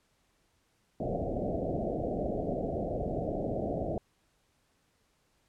white low-pass noise, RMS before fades -33 dBFS, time 1-3.98 s, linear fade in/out 2 ms, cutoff 720 Hz, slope 96 dB/octave, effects pink hiss -72 dBFS RMS until 5.48 s + low-pass 11000 Hz 12 dB/octave

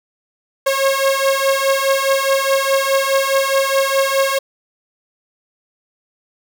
sawtooth beating tone pair, 541 / 545.8 Hz, C#5 / C#5, -42 / -27 cents, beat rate 4.8 Hz, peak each -13 dBFS, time 0.66-4.39 s, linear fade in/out 10 ms, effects none

